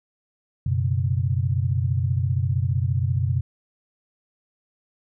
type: chord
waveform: sine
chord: F# suspended fourth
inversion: none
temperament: equal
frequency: 92.5 / 123.47 / 138.59 Hz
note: F#2 / B2 / C#3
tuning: 0 / 0 / 0 cents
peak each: -23 / -23 / -27 dBFS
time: 0.66-3.41 s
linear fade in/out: 5 ms
effects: none